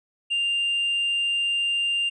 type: tone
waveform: triangle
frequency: 2794 Hz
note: F7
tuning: in tune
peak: -19 dBFS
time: 0.3-2.1 s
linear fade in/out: 20 ms
effects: tanh soft clip ceiling -16 dBFS + resampled to 22050 Hz